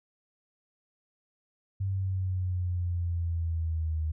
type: exponential sweep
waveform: sine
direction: down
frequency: 97.5 to 77.78 Hz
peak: -27 dBFS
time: 1.8-4.12 s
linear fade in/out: 10 ms
effects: none